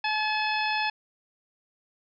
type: harmonic tone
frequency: 858 Hz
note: A5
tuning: 44 cents flat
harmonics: 1 / 2 / 3 / 4 / 5 / 6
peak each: -28 / -31 / -30 / -36 / -38 / -38 dBFS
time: 0.04-0.9 s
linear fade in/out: 5 ms
effects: none